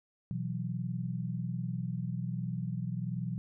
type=chord; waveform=sine; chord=B suspended fourth; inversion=none; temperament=equal; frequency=123.47 / 164.81 / 185 Hz; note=B2 / E3 / F#3; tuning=0 / 0 / 0 cents; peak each=-36 / -37 / -38 dBFS; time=0.31-3.38 s; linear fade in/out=0 ms; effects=none